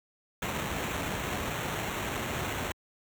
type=noise with sample-and-hold; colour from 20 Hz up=pink; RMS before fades=-33 dBFS; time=0.42-2.72 s; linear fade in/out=2 ms; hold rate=4900 Hz; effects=high-pass 60 Hz 12 dB/octave